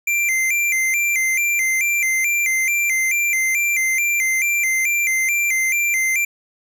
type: tone with vibrato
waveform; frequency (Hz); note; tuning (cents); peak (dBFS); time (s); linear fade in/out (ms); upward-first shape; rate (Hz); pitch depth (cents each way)
square; 2217; C#7; 0; -17; 0.07-6.25; 5; square; 2.3; 110
effects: none